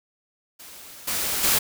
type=noise with level steps; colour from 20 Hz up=white; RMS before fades=-43 / -26 / -20 dBFS; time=0.59-1.59 s; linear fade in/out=10 ms; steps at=1.07 / 1.43 s; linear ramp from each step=10 ms; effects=none